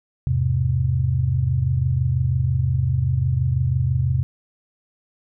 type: chord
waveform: sine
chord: E augmented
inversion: none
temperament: just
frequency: 82.41 / 103.01 / 128.76 Hz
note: E2 / G#2 / B#2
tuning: 0 / -14 / -27 cents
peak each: -23 / -25 / -19 dBFS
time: 0.27-4.23 s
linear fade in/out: 0 ms
effects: none